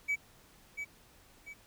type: tone with echo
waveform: triangle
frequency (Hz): 2283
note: D7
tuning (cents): -50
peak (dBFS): -26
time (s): 0.08-0.16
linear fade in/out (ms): 20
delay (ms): 690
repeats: 2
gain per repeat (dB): -8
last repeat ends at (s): 1.54
effects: tanh soft clip ceiling -23 dBFS + pink hiss -61 dBFS RMS until 1.66 s